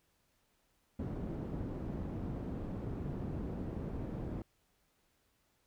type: low-pass noise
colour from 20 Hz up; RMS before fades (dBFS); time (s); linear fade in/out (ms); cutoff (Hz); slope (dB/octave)
white; -40; 0.99-4.42; 2; 250; 12
effects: pink hiss -75 dBFS RMS until 5.66 s